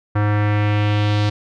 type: tone with low-pass filter sweep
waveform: square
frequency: 104.4 Hz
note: G#2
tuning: 10 cents sharp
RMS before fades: -17 dBFS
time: 0.15-1.3 s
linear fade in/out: 10 ms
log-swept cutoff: 1500 to 4300 Hz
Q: 1.9
effects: none